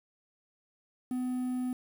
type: tone with quantisation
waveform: triangle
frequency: 251.9 Hz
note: B3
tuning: 34 cents sharp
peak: -28 dBFS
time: 1.11-1.73 s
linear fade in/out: 2 ms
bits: 9
effects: none